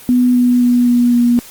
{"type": "tone with pitch steps", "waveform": "sine", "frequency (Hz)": [247.9, 245.9, 243.9, 242, 240], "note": ["B3", "B3", "B3", "B3", "B3"], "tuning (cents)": [7, -7, -21, -35, -49], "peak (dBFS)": -8, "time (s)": [0.09, 1.39], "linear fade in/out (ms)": 0, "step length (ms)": 260, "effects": ["white hiss -37 dBFS RMS until 1.5 s", "Opus 32 kbps"]}